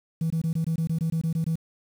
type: tone bursts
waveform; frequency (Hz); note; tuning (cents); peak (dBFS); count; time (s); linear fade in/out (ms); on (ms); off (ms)
sine; 162.8; E3; -21; -21; 12; 0.21-1.557; 5; 93; 21
effects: tanh soft clip ceiling -19 dBFS + 8-bit